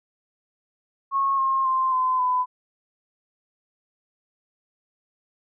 sine tone with pitch steps, 1093 / 1069.9 / 1047.3 / 1025.1 / 1003.4 Hz, C#6 / C6 / C6 / C6 / B5, -25 / +38 / +1 / -36 / +27 cents, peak -19 dBFS, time 1.11-2.46 s, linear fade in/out 50 ms, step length 270 ms, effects none

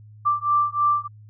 sine beating tone pair, 1174.7 / 1177.9 Hz, D6 / D6, 0 / +5 cents, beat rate 3.2 Hz, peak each -21 dBFS, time 0.25-1.08 s, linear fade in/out 20 ms, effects added 106 Hz sine -43 dBFS peak until 1.29 s

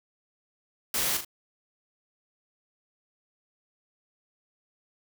white noise with echo, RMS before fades -28 dBFS, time 0.94-1.17 s, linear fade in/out 2 ms, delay 39 ms, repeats 2, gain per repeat -7 dB, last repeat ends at 1.248 s, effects none

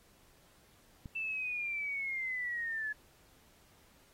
click, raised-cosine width 5 ms, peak -32 dBFS, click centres 1.058 s
sine linear sweep, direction down, 2667 to 1700 Hz, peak -34 dBFS, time 1.15-2.93 s, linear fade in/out 10 ms
effects pink hiss -65 dBFS RMS until 4.13 s + AAC 48 kbps

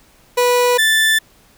30% pulse tone pair in turn, 490.5 / 1761.1 Hz, B4 / A6, -12 / +1 cents, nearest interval octave + minor seventh, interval 2213 cents, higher second, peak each -9 dBFS, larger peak neither, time 0.37-0.78 / 0.78-1.19 s, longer neither, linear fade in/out 10 ms, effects pink hiss -51 dBFS RMS until 1.57 s

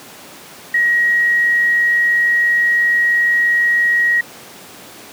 sine tone, 1897 Hz, A#6, 30 cents sharp, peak -11 dBFS, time 0.74-4.21 s, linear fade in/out 5 ms, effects pink hiss -37 dBFS RMS until 5.12 s + high-pass 200 Hz 12 dB/octave

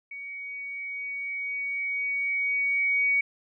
sine tone with level ramp, 2249 Hz, C#7, 24 cents sharp, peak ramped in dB -36 to -20 dBFS, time 0.11-3.21 s, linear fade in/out 5 ms, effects none

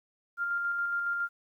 sine tone with tremolo, 1396.9 Hz, F6, in tune, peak -27 dBFS, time 0.37-1.29 s, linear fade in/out 50 ms, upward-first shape square, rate 7.2 Hz, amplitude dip 25%, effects 11-bit

